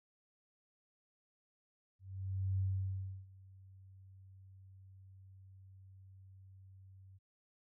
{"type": "tone with ADSR envelope", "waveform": "sine", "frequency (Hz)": 95.5, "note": "G2", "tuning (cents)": -45, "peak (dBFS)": -31, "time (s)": [1.99, 7.19], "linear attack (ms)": 600, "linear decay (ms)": 670, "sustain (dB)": -24, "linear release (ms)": 26, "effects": []}